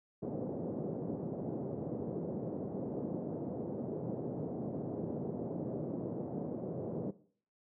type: band-pass noise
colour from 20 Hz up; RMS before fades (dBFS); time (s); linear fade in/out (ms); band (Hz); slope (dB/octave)
pink; -39; 0.22-7.11; 10; 140 to 560; 24
effects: noise-tail reverb RT60 0.5 s tail -17 dB re dry